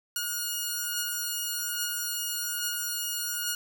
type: beating tone pair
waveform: 5% pulse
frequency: 1438 / 1439.2 Hz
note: F#6 / F#6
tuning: -50 / -48 cents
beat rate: 1.2 Hz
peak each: -19 / -25 dBFS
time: 0.16-3.55 s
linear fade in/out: 2 ms
effects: none